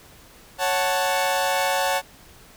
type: chord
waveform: sawtooth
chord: F# minor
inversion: second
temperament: equal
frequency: 554.4 / 740 / 880 Hz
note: C#5 / F#5 / A5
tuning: 0 / 0 / 0 cents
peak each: -21 / -21 / -21 dBFS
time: 0.58-2.02 s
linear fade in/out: 50 ms
effects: pink hiss -49 dBFS RMS until 2.56 s